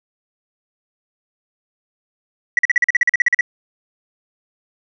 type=tone bursts; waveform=sine; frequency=1940 Hz; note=B6; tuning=31 cents flat; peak=-8 dBFS; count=14; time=2.57-3.409 s; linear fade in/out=2 ms; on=20 ms; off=43 ms; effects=tanh soft clip ceiling -7 dBFS